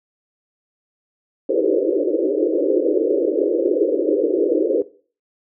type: band-pass noise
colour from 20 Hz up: pink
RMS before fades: -18 dBFS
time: 1.49-4.82 s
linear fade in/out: 5 ms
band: 300 to 550 Hz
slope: 96 dB/octave
effects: noise-tail reverb RT60 0.4 s tail -18 dB re dry